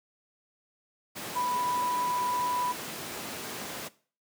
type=tone in noise; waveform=sine; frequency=987.8 Hz; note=B5; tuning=in tune; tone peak=-27 dBFS; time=1.35-2.73 s; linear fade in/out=20 ms; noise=pink; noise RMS=-37 dBFS; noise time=1.15-3.89 s; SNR=+7 dB; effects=noise-tail reverb RT60 0.4 s tail -18 dB re dry + high-pass 200 Hz 12 dB/octave